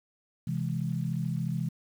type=chord; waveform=sine; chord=C augmented; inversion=none; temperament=equal; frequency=130.81 / 164.81 / 207.7 Hz; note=C3 / E3 / G#3; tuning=0 / 0 / 0 cents; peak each=-32 / -31 / -36 dBFS; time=0.47-1.69 s; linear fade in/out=5 ms; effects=9-bit